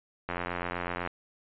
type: click train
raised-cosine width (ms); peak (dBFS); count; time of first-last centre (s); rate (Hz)
0.5; -17; 70; 0.29-1.074; 88
effects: resampled to 8000 Hz